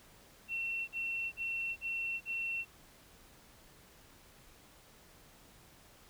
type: tone bursts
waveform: sine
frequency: 2711 Hz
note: E7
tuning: 48 cents sharp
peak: -34 dBFS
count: 5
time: 0.48-2.652 s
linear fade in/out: 50 ms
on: 400 ms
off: 43 ms
effects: pink hiss -60 dBFS RMS until 6.09 s